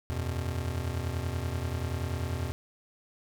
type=chord; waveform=square; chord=E suspended second; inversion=none; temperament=just; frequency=82.41 / 92.71 / 123.61 Hz; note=E2 / F#2 / B2; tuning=0 / +4 / +2 cents; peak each=-34 / -37 / -36 dBFS; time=0.1-2.52 s; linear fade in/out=0 ms; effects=none